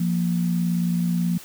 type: tone pair together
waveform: sine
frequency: 174.61 / 233.1 Hz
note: F3 / A#3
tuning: 0 / 0 cents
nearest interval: perfect fourth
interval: 500 cents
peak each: -20 / -28 dBFS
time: 0-1.38 s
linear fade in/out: 5 ms
effects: white hiss -43 dBFS RMS until 1.44 s